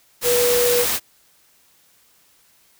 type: tone in noise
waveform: sine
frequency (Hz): 485.3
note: B4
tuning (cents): -30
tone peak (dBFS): -16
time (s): 0.23-0.86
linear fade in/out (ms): 50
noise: white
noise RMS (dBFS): -21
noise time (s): 0.21-1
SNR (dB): +2
effects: white hiss -57 dBFS RMS until 2.79 s